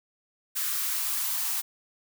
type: noise with high-pass filter sweep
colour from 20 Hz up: blue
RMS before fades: -29 dBFS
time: 0.55-1.62 s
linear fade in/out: 20 ms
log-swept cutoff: 1300 to 840 Hz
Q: 2.2
effects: none